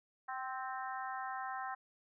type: harmonic tone with a mistuned harmonic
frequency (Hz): 261.6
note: C4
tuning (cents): 0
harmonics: 3 / 4 / 5 / 6 / 7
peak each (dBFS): -42 / -44 / -46 / -48 / -49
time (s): 0.28-1.75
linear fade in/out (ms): 10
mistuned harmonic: 3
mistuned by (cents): -20
effects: none